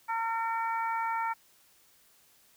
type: harmonic tone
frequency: 455.2 Hz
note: A#4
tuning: 41 cents flat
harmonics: 2 / 3 / 4 / 5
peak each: -30 / -35 / -41 / -41 dBFS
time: 0.08-1.34 s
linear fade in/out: 20 ms
effects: white hiss -63 dBFS RMS until 2.56 s